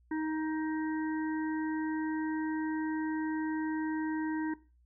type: harmonic tone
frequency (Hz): 313.4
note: D#4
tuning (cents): +13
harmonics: 1 / 3 / 5 / 6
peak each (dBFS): -31 / -41 / -45 / -47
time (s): 0.11-4.54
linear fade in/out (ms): 5
effects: noise-tail reverb RT60 0.3 s tail -17 dB re dry + added 60 Hz sine -62 dBFS peak until 4.85 s